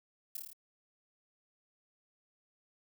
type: noise with echo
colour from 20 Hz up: violet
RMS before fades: -38 dBFS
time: 0.35-0.37 s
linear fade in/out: 5 ms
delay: 27 ms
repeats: 6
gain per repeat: -2 dB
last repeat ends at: 0.532 s
effects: none